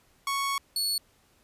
sawtooth tone pair in turn, 1108.7 / 4403 Hz, C#6 / C#8, 0 / -13 cents, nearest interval 2 octaves, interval 2387 cents, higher second, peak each -23 dBFS, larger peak neither, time 0.27-0.58 / 0.76-0.98 s, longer first, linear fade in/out 2 ms, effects pink hiss -64 dBFS RMS until 1.43 s + resampled to 32000 Hz

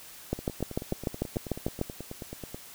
two click trains, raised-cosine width 2 ms, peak -24 / -14 dBFS, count 21 / 11, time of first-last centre 0.39-2.545 / 0.33-1.814 s, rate 9.28 / 6.74 Hz, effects white hiss -48 dBFS RMS until 2.74 s

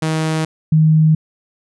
sawtooth / sine tone pair in turn, 158.3 / 156.84 Hz, D#3 / D#3, +30 / +14 cents, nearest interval unison, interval 16 cents, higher first, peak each -12 / -8 dBFS, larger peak second, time 0.02-0.45 / 0.72-1.15 s, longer neither, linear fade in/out 5 ms, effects resampled to 24000 Hz

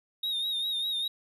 triangle tone with vibrato, 3729 Hz, A#7, in tune, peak -27 dBFS, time 0.23-1.08 s, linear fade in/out 5 ms, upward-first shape sine, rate 5 Hz, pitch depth 57 cents each way, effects none

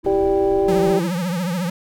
triangle tone with pitch glide, 329.6 to 335.4 Hz, E4 to E4, 0 to +30 cents, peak -22 dBFS, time 0.03-1.11 s, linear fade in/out 50 ms, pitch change +30 cents, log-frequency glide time 0.5-0.69 s
brown noise, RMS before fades -34 dBFS, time 0.04-0.93 s, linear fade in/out 5 ms
harmonic tone, 196 Hz, G3, in tune, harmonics 2 / 3 / 4, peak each -16 / -24 / -25 dBFS, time 0.06-0.99 s, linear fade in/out 2 ms
square tone with vibrato, 177.7 Hz, F3, 30 cents sharp, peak -21 dBFS, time 0.68-1.7 s, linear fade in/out 5 ms, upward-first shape triangle, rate 14 Hz, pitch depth 150 cents each way
effects none

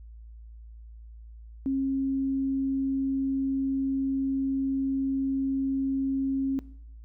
sine tone, 270 Hz, C#4, 45 cents flat, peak -24 dBFS, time 1.66-6.59 s, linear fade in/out 0 ms, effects noise-tail reverb RT60 0.7 s tail -20 dB re dry + added 56 Hz sine -43 dBFS peak until 7.04 s

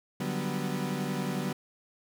35% pulse chord, G major seventh, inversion second, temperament equal with one note detuned, 146.83 / 185 / 196 / 245.7 Hz, D3 / F#3 / G3 / B3, 0 / 0 / 0 / -9 cents, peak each -34 / -33 / -35 / -34 dBFS, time 0.2-1.53 s, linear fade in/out 5 ms, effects none

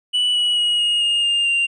triangle tone with pitch steps, 2960 / 2929 / 2899 / 2869 / 2839 / 2810 / 2781 Hz, F#7 / F#7 / F#7 / F7 / F7 / F7 / F7, 0 / -18 / -36 / +46 / +28 / +10 / -8 cents, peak -14 dBFS, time 0.13-1.67 s, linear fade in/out 20 ms, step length 220 ms, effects resampled to 22050 Hz

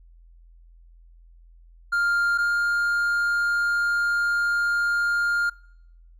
triangle tone pair in turn, 1401 / 1407.2 Hz, F6 / F6, +5 / +13 cents, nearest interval unison, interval 8 cents, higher second, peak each -18 dBFS, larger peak neither, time 1.92-2.38 / 2.38-5.5 s, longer second, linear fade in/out 10 ms, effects noise-tail reverb RT60 0.8 s tail -25 dB re dry + added 42 Hz sine -48 dBFS peak until 6.19 s

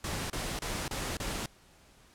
pink noise bursts, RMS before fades -35 dBFS, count 5, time 0.04-1.46 s, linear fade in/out 2 ms, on 260 ms, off 30 ms, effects pink hiss -60 dBFS RMS until 2.14 s + low-pass 11000 Hz 12 dB/octave

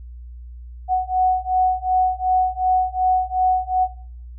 sine beating tone pair, 740 / 742.7 Hz, F#5 / F#5, 0 / +6 cents, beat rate 2.7 Hz, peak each -19 dBFS, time 0.88-3.88 s, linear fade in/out 50 ms, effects noise-tail reverb RT60 0.5 s tail -17 dB re dry + added 60 Hz sine -34 dBFS peak until 4.38 s

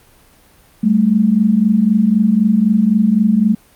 sine tone pair together, 195.1 / 219 Hz, G3 / A3, -8 / -8 cents, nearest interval major second, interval 200 cents, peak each -14 / -11 dBFS, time 0.83-3.55 s, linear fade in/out 10 ms, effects pink hiss -49 dBFS RMS until 3.75 s + Opus 32 kbps

